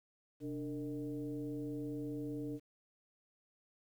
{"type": "tone with frequency modulation", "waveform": "sine", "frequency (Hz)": 293.7, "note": "D4", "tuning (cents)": 0, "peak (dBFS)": -38, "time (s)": [0.4, 2.6], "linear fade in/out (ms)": 50, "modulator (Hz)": 164, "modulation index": 0.92, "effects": ["11-bit"]}